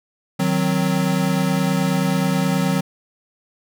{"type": "chord", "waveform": "square", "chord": "C diminished", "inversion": "first", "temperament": "equal", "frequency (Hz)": [155.56, 185, 261.6], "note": ["Eb3", "Gb3", "C4"], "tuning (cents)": [0, 0, 0], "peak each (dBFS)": [-23, -20, -25], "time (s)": [0.39, 2.81], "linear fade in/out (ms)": 10, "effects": []}